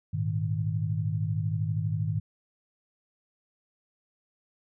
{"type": "chord", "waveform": "sine", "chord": "Ab suspended second", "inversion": "none", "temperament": "equal", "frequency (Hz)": [103.83, 116.54, 155.56], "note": ["Ab2", "Bb2", "Eb3"], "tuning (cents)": [0, 0, 0], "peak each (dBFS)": [-29, -33, -30], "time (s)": [0.13, 2.2], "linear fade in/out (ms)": 10, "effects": []}